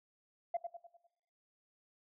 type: tone with echo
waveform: sine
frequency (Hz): 688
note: F5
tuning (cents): -26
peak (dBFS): -30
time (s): 0.54-0.57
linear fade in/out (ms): 5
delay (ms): 100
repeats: 5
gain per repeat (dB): -7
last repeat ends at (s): 1.07
effects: noise-tail reverb RT60 1.0 s tail -22 dB re dry + tanh soft clip ceiling -28 dBFS